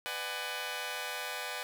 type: chord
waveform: 10% pulse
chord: G# half-diminished seventh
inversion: first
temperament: just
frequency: 498.4 / 598 / 747.5 / 830.6 Hz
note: B4 / D5 / F#5 / G#5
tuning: +16 / +31 / +17 / 0 cents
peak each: -34 dBFS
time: 0.06-1.63 s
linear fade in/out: 0 ms
effects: none